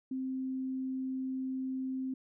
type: tone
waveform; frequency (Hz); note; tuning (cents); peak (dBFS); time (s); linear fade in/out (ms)
sine; 261.6; C4; 0; -33; 0.11-2.14; 5
effects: none